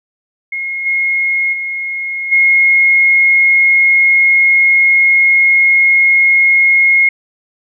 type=tone with level steps; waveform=sine; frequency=2155 Hz; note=C#7; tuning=49 cents flat; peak=-17 / -11 / -17 / -6 dBFS; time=0.52-7.09 s; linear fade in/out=5 ms; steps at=0.85 / 1.52 / 2.31 s; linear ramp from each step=20 ms; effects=none